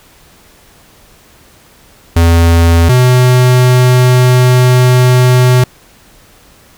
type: tone pair in turn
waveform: square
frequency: 84 / 125.86 Hz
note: E2 / B2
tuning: +33 / +33 cents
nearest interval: perfect fifth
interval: 700 cents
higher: second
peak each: -5 dBFS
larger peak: neither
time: 2.16-2.89 / 2.89-5.64 s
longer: second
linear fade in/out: 5 ms
effects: pink hiss -43 dBFS RMS until 6.77 s